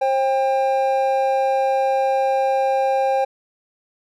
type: tone pair together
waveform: triangle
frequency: 534.4 / 797 Hz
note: C5 / G5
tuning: +36 / +28 cents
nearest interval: perfect fifth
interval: 692 cents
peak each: -17 dBFS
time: 0.01-3.25 s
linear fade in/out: 10 ms
effects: none